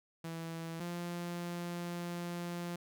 sawtooth tone pair in turn, 164.81 / 173.55 Hz, E3 / F3, 0 / -11 cents, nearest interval minor second, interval 89 cents, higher second, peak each -36 / -34 dBFS, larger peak second, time 0.24-0.8 / 0.8-2.76 s, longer second, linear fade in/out 5 ms, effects none

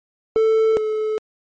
triangle tone pair in turn, 442.3 / 432.4 Hz, A4 / A4, +9 / -30 cents, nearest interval unison, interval 39 cents, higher first, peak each -11 / -17 dBFS, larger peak first, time 0.36-0.77 / 0.77-1.18 s, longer neither, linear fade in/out 0 ms, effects MP3 32 kbps

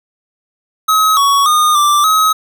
square tone with pitch steps, 1276 / 1120 / 1226 / 1176 / 1274 Hz, D#6 / C#6 / D#6 / D6 / D#6, +43 / +18 / -26 / +2 / +41 cents, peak -9 dBFS, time 0.88-2.33 s, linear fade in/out 10 ms, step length 290 ms, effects none

